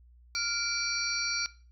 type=tone cluster; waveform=sine; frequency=1401 / 2335 / 4138 / 4567 / 5680 Hz; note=F6 / D7 / C8 / D8 / F8; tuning=+5 / -11 / -20 / -49 / +28 cents; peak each=-37 / -36 / -39 / -33 / -37 dBFS; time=0.35-1.46 s; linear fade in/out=0 ms; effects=noise-tail reverb RT60 0.4 s tail -18 dB re dry + added 60 Hz sine -54 dBFS peak until 1.71 s